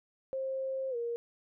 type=tone with pitch glide; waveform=sine; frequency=531 to 470.3 Hz; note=C5 to A#4; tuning=+25 to +15 cents; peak=-32 dBFS; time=0.33-1.16 s; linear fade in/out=0 ms; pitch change=-210 cents; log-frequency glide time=0.9-0.96 s; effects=none